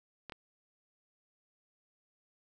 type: clicks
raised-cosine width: 0.3 ms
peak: -27 dBFS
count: 2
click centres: 0.297 / 0.322 s
effects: none